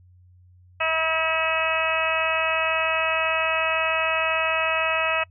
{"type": "harmonic tone", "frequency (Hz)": 321.9, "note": "E4", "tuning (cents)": -41, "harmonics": [2, 3, 4, 5, 6, 7, 8, 9], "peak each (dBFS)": [-27, -31, -27, -33, -31, -35, -25, -35], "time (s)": [0.8, 5.24], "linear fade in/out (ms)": 10, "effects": ["noise-tail reverb RT60 0.1 s tail -26 dB re dry", "added 90 Hz sine -50 dBFS peak until 5.3 s"]}